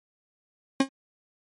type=tone with exponential decay; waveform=40% pulse; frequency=270.1 Hz; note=C#4; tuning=45 cents flat; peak=-14 dBFS; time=0.8-0.89 s; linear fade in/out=5 ms; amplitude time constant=19 ms; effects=MP3 48 kbps